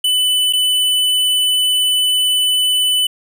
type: tone with dropouts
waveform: square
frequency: 2997 Hz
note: F#7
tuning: 22 cents sharp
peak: -13 dBFS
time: 0.04-3.07 s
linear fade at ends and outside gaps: 5 ms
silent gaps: 0.527-0.533 s
effects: none